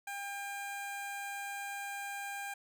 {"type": "tone with notch filter", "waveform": "15% pulse", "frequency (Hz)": 801, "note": "G5", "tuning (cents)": 37, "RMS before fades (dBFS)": -41, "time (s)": [0.07, 2.54], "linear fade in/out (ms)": 5, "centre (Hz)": 3500, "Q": 2, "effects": []}